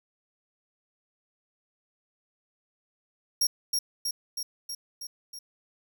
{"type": "tone with echo", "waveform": "sawtooth", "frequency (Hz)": 5588, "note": "F8", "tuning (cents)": 0, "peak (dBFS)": -19, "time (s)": [3.41, 3.47], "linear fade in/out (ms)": 5, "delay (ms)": 320, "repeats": 6, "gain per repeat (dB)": -3, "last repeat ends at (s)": 5.39, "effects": []}